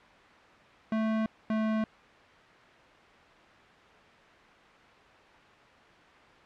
square tone pair in turn, 220 / 218.6 Hz, A3 / A3, 0 / -11 cents, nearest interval unison, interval 11 cents, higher first, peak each -27 dBFS, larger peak neither, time 0.92-1.26 / 1.5-1.84 s, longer neither, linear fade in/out 2 ms, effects white hiss -54 dBFS RMS until 6.45 s + low-pass 2000 Hz 12 dB/octave

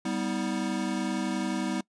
square chord, G augmented, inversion none, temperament equal with one note detuned, 196 / 246.9 / 319.1 Hz, G3 / B3 / D#4, 0 / 0 / +44 cents, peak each -33 dBFS, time 0.05-1.81 s, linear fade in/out 5 ms, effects noise-tail reverb RT60 0.1 s tail -23 dB re dry + resampled to 22050 Hz

